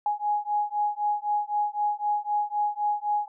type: beating tone pair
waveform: sine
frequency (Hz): 830.6 / 834.5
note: G#5 / G#5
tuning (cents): 0 / +8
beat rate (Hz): 3.9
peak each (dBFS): -27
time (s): 0.06-3.28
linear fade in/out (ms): 2
effects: none